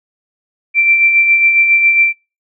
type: tone with tremolo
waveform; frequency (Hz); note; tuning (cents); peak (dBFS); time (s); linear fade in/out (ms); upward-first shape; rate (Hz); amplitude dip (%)
sine; 2349; D7; 0; -6; 0.74-2.13; 50; sine; 7.3; 45
effects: noise-tail reverb RT60 0.3 s tail -24 dB re dry